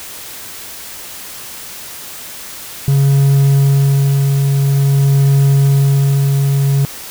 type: tone with tremolo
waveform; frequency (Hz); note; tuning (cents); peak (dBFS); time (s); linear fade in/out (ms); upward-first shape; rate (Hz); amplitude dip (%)
triangle; 138.59; C#3; 0; -5; 2.88-6.85; 0; sine; 0.49; 30
effects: white hiss -30 dBFS RMS until 7.1 s